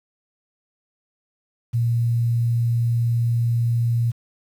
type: tone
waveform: sine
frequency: 117.6 Hz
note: A#2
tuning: 16 cents sharp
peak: -17 dBFS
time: 1.73-4.12 s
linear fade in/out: 20 ms
effects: 8-bit